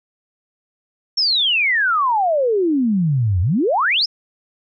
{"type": "exponential two-way sweep", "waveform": "sine", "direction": "down then up", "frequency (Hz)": [5530, 84, 5530], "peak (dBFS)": -14, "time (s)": [1.17, 4.06], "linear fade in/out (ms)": 10, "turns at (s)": 3.41, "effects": []}